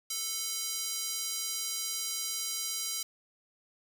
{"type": "tone with high-pass filter", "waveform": "square", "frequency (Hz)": 441.3, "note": "A4", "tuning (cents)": 5, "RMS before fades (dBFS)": -35, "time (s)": [0.1, 3.03], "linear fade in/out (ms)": 5, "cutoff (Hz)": 5200, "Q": 1.2, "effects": []}